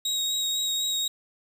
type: tone with vibrato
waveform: 30% pulse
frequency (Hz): 3788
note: A#7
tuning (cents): +27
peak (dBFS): -22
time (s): 0.05-1.08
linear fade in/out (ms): 5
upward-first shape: sine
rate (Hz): 4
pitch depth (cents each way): 14
effects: 8-bit